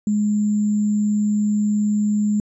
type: tone with sample-and-hold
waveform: sine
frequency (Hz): 209.3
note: G#3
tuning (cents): +14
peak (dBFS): -16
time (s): 0.07-2.4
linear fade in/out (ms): 2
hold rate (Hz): 7350
effects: resampled to 22050 Hz